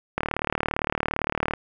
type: click train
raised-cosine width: 0.5 ms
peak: -8 dBFS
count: 52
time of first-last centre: 0.18-1.536 s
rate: 37.6 Hz
effects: none